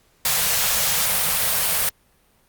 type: band-stop noise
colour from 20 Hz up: white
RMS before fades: -20 dBFS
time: 0.25-1.89 s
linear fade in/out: 2 ms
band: 210 to 450 Hz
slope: 96 dB/octave
effects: pink hiss -60 dBFS RMS until 2.48 s + Opus 48 kbps

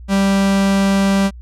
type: tone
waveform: 45% pulse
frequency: 196 Hz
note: G3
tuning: in tune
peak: -12 dBFS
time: 0.08-1.31 s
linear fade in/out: 50 ms
effects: added 60 Hz sine -32 dBFS peak until 1.41 s + low-pass 10000 Hz 12 dB/octave

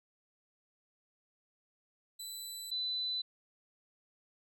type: tone pair in turn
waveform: 20% pulse / sine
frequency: 3986 / 4000 Hz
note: B7 / B7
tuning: +15 / +21 cents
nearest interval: unison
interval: 6 cents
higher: second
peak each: -36 / -33 dBFS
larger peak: second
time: 2.19-2.71 / 2.71-3.22 s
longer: first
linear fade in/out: 10 ms
effects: none

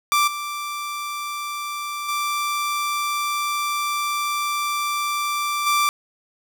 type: tone with level steps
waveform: sawtooth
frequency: 1174.7 Hz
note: D6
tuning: in tune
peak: -12 / -23 / -18 / -13 dBFS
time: 0.12-5.89 s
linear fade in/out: 0 ms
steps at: 0.27 / 2.08 / 5.66 s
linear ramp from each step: 10 ms
effects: none

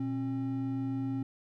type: tone pair together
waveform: triangle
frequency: 120.7 / 268.7 Hz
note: B2 / C4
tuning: -39 / +46 cents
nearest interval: octave + major second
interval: 1385 cents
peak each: -34 / -30 dBFS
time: 0-1.23 s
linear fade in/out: 5 ms
effects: none

